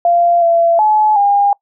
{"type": "tone with pitch steps", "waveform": "sine", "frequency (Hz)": [691, 676, 855, 808], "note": ["F5", "E5", "A5", "G#5"], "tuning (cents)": [-19, 43, -50, -48], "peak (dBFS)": -8, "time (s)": [0.05, 1.53], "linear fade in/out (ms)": 2, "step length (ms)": 370, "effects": ["noise-tail reverb RT60 0.1 s tail -25 dB re dry"]}